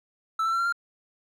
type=tone with pitch steps; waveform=triangle; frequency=1318.5 / 1336.9 / 1355.6 / 1374.5 / 1393.7 Hz; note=E6 / E6 / E6 / F6 / F6; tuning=0 / +24 / +48 / -28 / -4 cents; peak=-21 dBFS; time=0.39-0.725 s; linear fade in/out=5 ms; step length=67 ms; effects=none